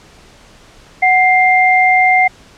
sine tone pair together, 742.5 / 2100 Hz, F#5 / C7, +6 / +6 cents, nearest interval octave + tritone, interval 1800 cents, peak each -10 dBFS, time 1.02-2.28 s, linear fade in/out 10 ms, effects pink hiss -43 dBFS RMS until 2.57 s + low-pass 7000 Hz 12 dB/octave

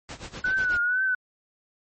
pink noise with tremolo, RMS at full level -36 dBFS, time 0.09-0.77 s, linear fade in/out 0 ms, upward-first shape sine, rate 8.1 Hz, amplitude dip 85%
sine tone with vibrato, 1480 Hz, F#6, in tune, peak -21 dBFS, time 0.44-1.15 s, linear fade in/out 5 ms, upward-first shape triangle, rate 2.1 Hz, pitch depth 84 cents each way
effects low-pass 8000 Hz 12 dB/octave + MP3 32 kbps

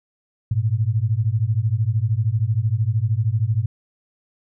sine beating tone pair, 103.83 / 116.83 Hz, G#2 / A#2, 0 / +4 cents, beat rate 13 Hz, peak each -20 dBFS, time 0.51-3.66 s, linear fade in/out 5 ms, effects none

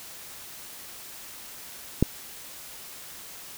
click, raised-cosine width 3 ms, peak -5 dBFS, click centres 2.026 s, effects white hiss -43 dBFS RMS until 3.57 s

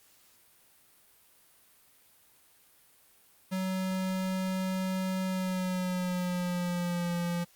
square tone with pitch glide, 187.7 to 173.12 Hz, F#3 to F3, +25 to -15 cents, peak -30 dBFS, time 3.51-7.45 s, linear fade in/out 20 ms, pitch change -140 cents, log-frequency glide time 5.24-7.15 s, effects white hiss -62 dBFS RMS until 7.55 s + Opus 48 kbps

